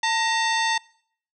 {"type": "harmonic tone with a mistuned harmonic", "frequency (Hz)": 896, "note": "A5", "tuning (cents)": 31, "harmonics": [1, 2, 3, 4, 5, 6, 7, 9], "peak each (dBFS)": [-23, -25, -32, -29, -32, -38, -34, -40], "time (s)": [0.03, 0.78], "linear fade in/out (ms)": 5, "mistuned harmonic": 2, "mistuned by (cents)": 86, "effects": ["noise-tail reverb RT60 0.6 s tail -24 dB re dry"]}